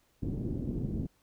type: low-pass noise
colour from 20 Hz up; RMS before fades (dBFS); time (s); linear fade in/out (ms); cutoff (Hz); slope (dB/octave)
white; -34; 0.22-1.07; 10; 290; 24
effects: pink hiss -70 dBFS RMS until 1.22 s